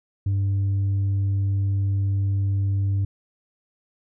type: tone with tanh clipping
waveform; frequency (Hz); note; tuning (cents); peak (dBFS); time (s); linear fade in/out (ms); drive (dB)
sine; 98.5; G2; +9; -20; 0.26-3.05; 5; 2
effects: none